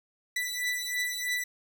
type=beating tone pair; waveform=sawtooth; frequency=1975.5 / 1978.6 Hz; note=B6 / B6; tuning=0 / +3 cents; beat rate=3.1 Hz; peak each=-29 dBFS; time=0.36-1.44 s; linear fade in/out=5 ms; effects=none